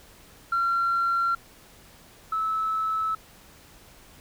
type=tone pair in turn; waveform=sine; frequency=1370 / 1304 Hz; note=F6 / E6; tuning=-34 / -19 cents; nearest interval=minor second; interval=85 cents; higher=first; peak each=-20 / -23 dBFS; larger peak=first; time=0.52-1.35 / 2.32-3.15 s; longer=neither; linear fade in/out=5 ms; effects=tanh soft clip ceiling -18 dBFS + pink hiss -52 dBFS RMS until 4.2 s